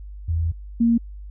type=tone pair in turn; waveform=sine; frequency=82.41 / 232.5 Hz; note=E2 / A#3; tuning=0 / -4 cents; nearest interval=octave + tritone; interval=1796 cents; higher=second; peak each=-19 / -14 dBFS; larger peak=second; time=0.28-0.52 / 0.8-0.98 s; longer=first; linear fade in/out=10 ms; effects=added 50 Hz sine -34 dBFS peak until 1.3 s